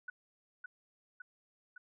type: tone with echo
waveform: sine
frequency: 1480 Hz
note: F#6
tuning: in tune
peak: -39 dBFS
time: 0.08-0.1 s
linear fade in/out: 5 ms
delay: 560 ms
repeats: 3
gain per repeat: -3 dB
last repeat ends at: 1.78 s
effects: none